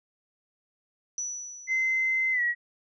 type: tone with exponential decay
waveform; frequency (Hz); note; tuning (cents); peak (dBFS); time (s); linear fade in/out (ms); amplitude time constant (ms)
sine; 5920; F#8; 0; -28; 1.18-2.43; 1; 270
type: tone with pitch glide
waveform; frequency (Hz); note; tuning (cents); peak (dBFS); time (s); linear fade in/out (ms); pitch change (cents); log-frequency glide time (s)
sine; 2066 to 1916.5; C7 to A#6; -22 to +47; -23; 1.67-2.55; 50; -131; 2.32-2.42
effects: none